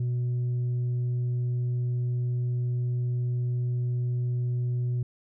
sine tone, 122.8 Hz, B2, 9 cents flat, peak -22 dBFS, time 0-5.03 s, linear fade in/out 5 ms, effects tanh soft clip ceiling -24 dBFS

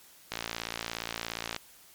click train, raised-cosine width 0.2 ms, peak -15 dBFS, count 72, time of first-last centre 0.32-1.563 s, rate 57.1 Hz, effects white hiss -56 dBFS RMS until 1.94 s + MP3 96 kbps

